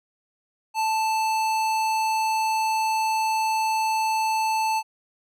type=tone with hard clipping; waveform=sine; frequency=880 Hz; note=A5; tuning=in tune; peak=-23 dBFS; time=0.74-4.83 s; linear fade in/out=50 ms; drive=18 dB; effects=none